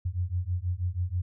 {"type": "beating tone pair", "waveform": "sine", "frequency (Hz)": [86.6, 92.8], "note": ["F2", "F#2"], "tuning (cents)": [-14, 6], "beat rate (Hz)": 6.2, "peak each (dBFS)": -30, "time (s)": [0.05, 1.22], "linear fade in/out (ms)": 10, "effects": []}